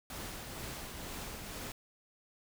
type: noise with tremolo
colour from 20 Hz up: pink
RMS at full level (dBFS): -42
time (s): 0.1-1.72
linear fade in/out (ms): 2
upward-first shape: triangle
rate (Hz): 2.1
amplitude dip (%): 35
effects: none